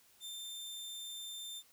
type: tone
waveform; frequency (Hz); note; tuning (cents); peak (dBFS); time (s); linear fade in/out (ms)
sawtooth; 3582; A7; +30; -40; 0.2-1.63; 50
effects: white hiss -66 dBFS RMS until 1.72 s